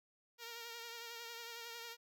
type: tone with vibrato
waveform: 5% pulse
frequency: 466.2 Hz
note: A#4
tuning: in tune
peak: -35 dBFS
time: 0.38-1.97 s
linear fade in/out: 50 ms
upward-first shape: triangle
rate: 11 Hz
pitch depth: 40 cents each way
effects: none